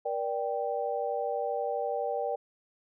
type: chord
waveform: sine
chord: G minor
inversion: first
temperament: equal with one note detuned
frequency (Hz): 475.1 / 587.3 / 784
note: Bb4 / D5 / G5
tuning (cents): +33 / 0 / 0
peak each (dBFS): -33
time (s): 0.05-2.36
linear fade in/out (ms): 10
effects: none